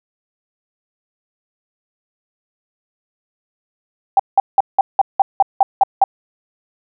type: tone bursts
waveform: sine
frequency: 784 Hz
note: G5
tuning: in tune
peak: -6 dBFS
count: 10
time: 4.17-6.04 s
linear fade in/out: 2 ms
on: 25 ms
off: 180 ms
effects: none